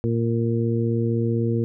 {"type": "harmonic tone", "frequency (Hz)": 115.8, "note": "A#2", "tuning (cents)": -11, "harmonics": [1, 2, 3, 4], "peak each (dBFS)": [-22, -25, -27, -28], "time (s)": [0.04, 1.64], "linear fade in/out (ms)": 0, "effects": []}